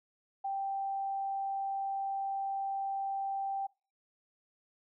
sine tone, 784 Hz, G5, in tune, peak -32 dBFS, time 0.44-3.67 s, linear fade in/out 10 ms, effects noise-tail reverb RT60 0.3 s tail -22 dB re dry

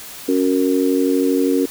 sine chord, F# major, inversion second, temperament just, 277.5 / 370 / 462.5 Hz, C#4 / F#4 / A#4, +2 / 0 / -14 cents, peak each -16 / -20 / -20 dBFS, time 0.28-1.66 s, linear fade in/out 10 ms, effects white hiss -35 dBFS RMS until 1.7 s

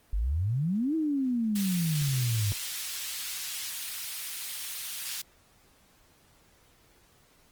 sine exponential two-way sweep, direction up then down, 46.25 to 326.9 to 99.1 Hz, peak -25 dBFS, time 0.13-2.52 s, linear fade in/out 0 ms, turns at 0.95 s
pink high-pass noise, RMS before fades -36 dBFS, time 1.55-5.22 s, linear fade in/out 10 ms, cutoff 2900 Hz, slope 12 dB/octave
effects pink hiss -62 dBFS RMS until 7.51 s + Opus 24 kbps

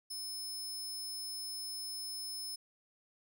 sawtooth tone, 5220 Hz, E8, 18 cents flat, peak -37 dBFS, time 0.1-2.56 s, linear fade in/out 10 ms, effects none

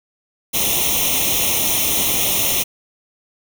white noise with comb filter, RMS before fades -18 dBFS, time 0.53-2.64 s, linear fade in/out 20 ms, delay 0.32 ms, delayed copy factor +0.9, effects none

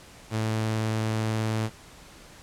sawtooth tone, 110.2 Hz, A2, 3 cents sharp, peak -21 dBFS, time 0.3-1.7 s, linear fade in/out 50 ms, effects pink hiss -49 dBFS RMS until 2.42 s + low-pass 10000 Hz 12 dB/octave

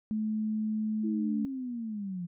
sine tone, 216.1 Hz, A3, 31 cents flat, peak -28 dBFS, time 0.11-1.45 s, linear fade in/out 0 ms
sine linear sweep, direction down, 331.9 to 169.6 Hz, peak -33 dBFS, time 1.03-2.27 s, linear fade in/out 20 ms
effects none

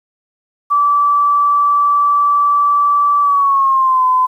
sine tone with pitch glide, 1158 to 1019.8 Hz, D6 to C6, -25 to -45 cents, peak -9 dBFS, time 0.7-4.27 s, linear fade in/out 20 ms, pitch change -220 cents, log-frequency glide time 3.21-4.05 s, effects 8-bit

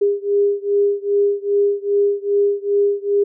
sine beating tone pair, 403.9 / 406.4 Hz, G#4 / G#4, -48 / -38 cents, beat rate 2.5 Hz, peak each -17 / -18 dBFS, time 0.01-3.24 s, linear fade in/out 10 ms, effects none

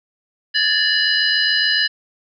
sine tone cluster, 1699 / 1786 / 2933 / 4080 / 4934 Hz, G#6 / A6 / F#7 / C8 / D#8, +39 / +25 / -16 / -44 / -15 cents, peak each -21 dBFS, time 0.54-1.88 s, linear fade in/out 20 ms, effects none

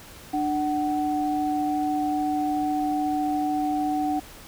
sine tone pair together, 297.7 / 749.6 Hz, D4 / F#5, +24 / +22 cents, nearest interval octave + major third, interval 1598 cents, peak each -25 dBFS, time 0.33-4.2 s, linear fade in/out 10 ms, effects pink hiss -45 dBFS RMS until 4.47 s

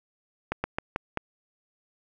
slowing click train, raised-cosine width 0.5 ms, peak -12 dBFS, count 5, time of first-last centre 0.52-1.173 s, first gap 120 ms, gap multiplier 1.21, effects none

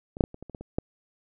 clicks, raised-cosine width 2 ms, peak -25 / -6 / -12 / -28 / -27 / -28 / -25 / -26 / -12 dBFS, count 9, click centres 0.169 / 0.208 / 0.239 / 0.344 / 0.426 / 0.497 / 0.548 / 0.61 / 0.785 s, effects none

